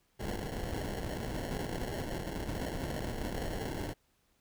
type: noise with sample-and-hold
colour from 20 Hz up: pink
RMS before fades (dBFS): -37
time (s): 0.19-3.94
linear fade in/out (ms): 20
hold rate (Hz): 1225
effects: pink hiss -73 dBFS RMS until 4.4 s

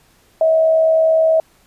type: tone with frequency modulation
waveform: sine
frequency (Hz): 643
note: E5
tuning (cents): -43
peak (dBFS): -10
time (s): 0.41-1.4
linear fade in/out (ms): 2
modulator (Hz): 69.7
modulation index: 0.22
effects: pink hiss -54 dBFS RMS until 1.66 s + resampled to 32000 Hz

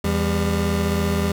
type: tone pair together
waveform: 25% pulse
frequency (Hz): 83.08 / 199.9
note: E2 / G3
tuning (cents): +14 / +34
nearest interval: octave + minor third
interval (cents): 1520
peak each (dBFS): -18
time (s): 0.04-1.32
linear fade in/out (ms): 5
effects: none

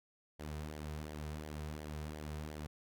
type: tone with flanger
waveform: sawtooth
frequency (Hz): 76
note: D#2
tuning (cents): -40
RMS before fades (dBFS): -44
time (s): 0.39-2.67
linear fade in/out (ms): 10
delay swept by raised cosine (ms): 0.75 to 3.65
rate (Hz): 2.8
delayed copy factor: -0.55
effects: none

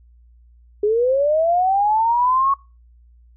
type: linear sweep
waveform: sine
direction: up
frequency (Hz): 406.2 to 1112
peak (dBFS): -14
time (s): 0.83-2.54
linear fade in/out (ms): 5
effects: noise-tail reverb RT60 0.3 s tail -23 dB re dry + added 59 Hz sine -47 dBFS peak until 3.36 s

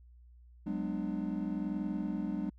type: chord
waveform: triangle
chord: G# half-diminished seventh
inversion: third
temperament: just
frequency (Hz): 186.89 / 207.7 / 249.2 / 299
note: F#3 / G#3 / B3 / D4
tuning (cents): +18 / 0 / +16 / +31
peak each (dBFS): -36 / -35 / -39 / -36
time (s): 0.66-2.5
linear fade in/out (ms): 10
effects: added 60 Hz sine -54 dBFS peak until 2.58 s

